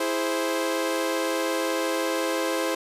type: chord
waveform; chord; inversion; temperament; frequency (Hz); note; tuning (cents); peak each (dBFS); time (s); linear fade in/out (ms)
sawtooth; E augmented; none; equal; 329.6 / 415.3 / 523.3; E4 / G#4 / B#4; 0 / 0 / 0; -24 / -28 / -23; 0-2.75; 5
effects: resampled to 32000 Hz